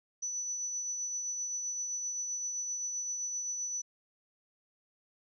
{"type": "tone with tremolo", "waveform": "sine", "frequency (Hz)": 5960, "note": "F#8", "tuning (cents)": 12, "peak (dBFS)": -32, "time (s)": [0.22, 3.82], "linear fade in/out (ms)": 10, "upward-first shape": "triangle", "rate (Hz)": 7.7, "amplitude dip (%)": 35, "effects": []}